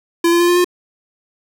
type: tone with pitch steps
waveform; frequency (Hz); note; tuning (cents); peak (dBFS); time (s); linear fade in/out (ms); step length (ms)
square; 339.3 / 343.4 / 347.6 / 351.9 / 356.2; F4 / F4 / F4 / F4 / F4; -50 / -29 / -8 / +13 / +34; -11; 0.24-0.645; 5; 81
effects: 7-bit